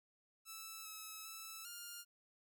5% pulse tone with pitch steps, 1315 / 1294 / 1314 / 1409 Hz, E6 / E6 / E6 / F6, -5 / -32 / -6 / +15 cents, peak -37 dBFS, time 0.45-2.05 s, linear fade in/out 50 ms, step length 400 ms, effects none

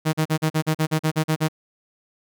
sawtooth tone bursts, 156.9 Hz, D#3, 15 cents sharp, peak -14 dBFS, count 12, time 0.05-1.485 s, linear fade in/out 20 ms, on 82 ms, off 41 ms, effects none

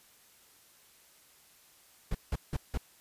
brown noise bursts, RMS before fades -31 dBFS, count 4, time 2.11-2.776 s, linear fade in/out 5 ms, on 39 ms, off 170 ms, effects white hiss -61 dBFS RMS until 3 s + resampled to 32000 Hz

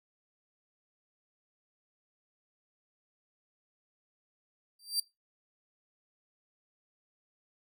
sawtooth tone with exponential growth, 4699 Hz, D8, in tune, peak -22 dBFS, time 4.79-5 s, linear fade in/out 5 ms, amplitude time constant 45 ms, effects noise-tail reverb RT60 0.2 s tail -19 dB re dry

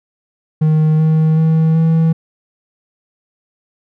triangle tone with pitch steps, 155.7 / 157.87 / 160.08 / 162.31 Hz, D#3 / D#3 / D#3 / E3, +2 / +25 / +50 / -27 cents, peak -7 dBFS, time 0.61-2.13 s, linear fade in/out 10 ms, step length 380 ms, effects none

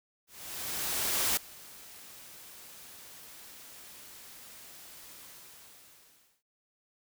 white noise with ADSR envelope, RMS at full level -28 dBFS, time 0.27-6.43 s, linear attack 1100 ms, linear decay 3 ms, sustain -22 dB, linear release 1200 ms, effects none

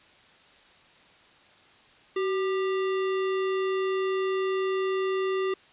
sine tone with sample-and-hold, 380 Hz, F#4, 46 cents sharp, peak -24 dBFS, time 2.16-5.54 s, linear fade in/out 5 ms, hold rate 1575 Hz, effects white hiss -56 dBFS RMS until 5.72 s + resampled to 8000 Hz

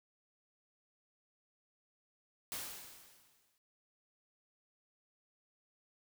white noise with exponential decay, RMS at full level -40 dBFS, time 2.52-3.58 s, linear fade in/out 0 ms, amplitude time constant 230 ms, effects none

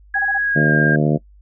sine tone with pitch glide, 1661.2 to 1607.4 Hz, G#6 to G6, 0 to +43 cents, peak -16 dBFS, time 0.14-0.96 s, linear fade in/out 5 ms, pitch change -57 cents, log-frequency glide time 0.42-0.71 s
sine tone bursts, 789 Hz, G5, 11 cents sharp, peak -21 dBFS, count 4, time 0.15-0.382 s, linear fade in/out 10 ms, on 40 ms, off 24 ms
harmonic tone, 75.5 Hz, D2, 48 cents sharp, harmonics 2 / 3 / 4 / 5 / 6 / 7 / 8 / 9, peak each -16 / -20 / -22 / -24 / -26 / -27 / -28 / -29 dBFS, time 0.55-1.18 s, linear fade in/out 20 ms
effects noise-tail reverb RT60 0.1 s tail -21 dB re dry + added 50 Hz sine -44 dBFS peak until 1.41 s

